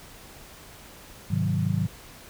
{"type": "chord", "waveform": "sine", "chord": "Ab dominant seventh", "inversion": "none", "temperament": "equal", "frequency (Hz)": [103.83, 130.81, 155.56, 185], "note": ["Ab2", "C3", "Eb3", "Gb3"], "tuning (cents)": [0, 0, 0, 0], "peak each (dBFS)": [-27, -30, -27, -28], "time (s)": [1.3, 1.87], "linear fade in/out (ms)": 10, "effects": ["pink hiss -47 dBFS RMS until 2.29 s"]}